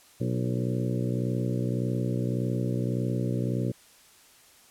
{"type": "harmonic tone with a mistuned harmonic", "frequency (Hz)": 61.74, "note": "B1", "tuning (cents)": 0, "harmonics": [2, 3, 4, 5, 6, 7, 8, 9], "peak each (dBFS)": [-28, -32, -34, -36, -38, -39, -40, -41], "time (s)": [0.2, 3.72], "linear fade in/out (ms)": 10, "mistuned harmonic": 6, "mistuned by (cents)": -41, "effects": ["white hiss -56 dBFS RMS until 4.7 s", "low-pass 12000 Hz 12 dB/octave"]}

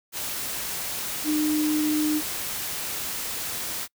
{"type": "tone in noise", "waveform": "sine", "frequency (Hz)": 304.2, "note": "D#4", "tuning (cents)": -39, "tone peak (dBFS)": -21, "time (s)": [1.24, 2.22], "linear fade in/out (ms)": 50, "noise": "white", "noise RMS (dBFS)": -31, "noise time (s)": [0.12, 3.88], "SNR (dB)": 7, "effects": ["noise-tail reverb RT60 0.1 s tail -26 dB re dry"]}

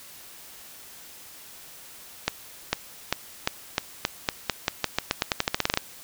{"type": "accelerating click train", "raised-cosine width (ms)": 0.2, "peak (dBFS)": -4, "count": 22, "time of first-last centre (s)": [2.28, 5.774], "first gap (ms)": 450, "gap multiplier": 0.88, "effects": ["white hiss -46 dBFS RMS until 6.03 s"]}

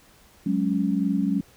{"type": "chord", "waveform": "sine", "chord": "F# suspended second", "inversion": "none", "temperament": "just", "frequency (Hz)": [185, 208.1, 277.5], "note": ["F#3", "G#3", "C#4"], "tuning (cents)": [0, 4, 2], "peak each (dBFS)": -25, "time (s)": [0.46, 1.41], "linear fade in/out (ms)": 5, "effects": ["pink hiss -55 dBFS RMS until 1.56 s"]}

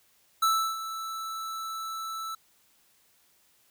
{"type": "tone with ADSR envelope", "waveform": "square", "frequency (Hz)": 1318.5, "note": "E6", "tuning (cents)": 0, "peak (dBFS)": -21, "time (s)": [0.42, 2.35], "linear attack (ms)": 9, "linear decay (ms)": 330, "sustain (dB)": -13, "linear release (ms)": 5, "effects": ["white hiss -65 dBFS RMS until 3.7 s"]}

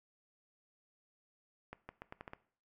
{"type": "accelerating click train", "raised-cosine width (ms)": 0.5, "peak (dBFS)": -30, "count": 7, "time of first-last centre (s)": [1.73, 2.334], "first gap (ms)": 160, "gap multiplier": 0.81, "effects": ["noise-tail reverb RT60 0.5 s tail -18 dB re dry"]}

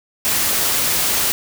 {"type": "noise", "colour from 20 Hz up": "white", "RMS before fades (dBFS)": -18, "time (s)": [0.25, 1.32], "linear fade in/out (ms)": 0, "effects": []}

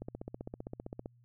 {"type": "click train", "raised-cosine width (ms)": 2, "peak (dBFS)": -27, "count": 17, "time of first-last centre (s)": [0.02, 1.059], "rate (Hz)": 15.4, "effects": ["added 120 Hz sine -61 dBFS peak until 1.24 s"]}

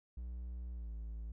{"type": "tone with pitch glide", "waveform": "triangle", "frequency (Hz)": [60.4, 55.39], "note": ["B1", "A1"], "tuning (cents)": [-38, 12], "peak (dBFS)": -39, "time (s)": [0.17, 1.32], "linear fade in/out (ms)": 5, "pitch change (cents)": -150, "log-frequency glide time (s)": [0.73, 0.91], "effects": []}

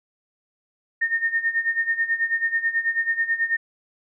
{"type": "tone with tremolo", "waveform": "sine", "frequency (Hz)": 1830, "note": "A#6", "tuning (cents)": -32, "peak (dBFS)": -17, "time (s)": [1.01, 3.57], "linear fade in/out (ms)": 10, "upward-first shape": "sine", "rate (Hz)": 9.2, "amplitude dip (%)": 80, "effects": []}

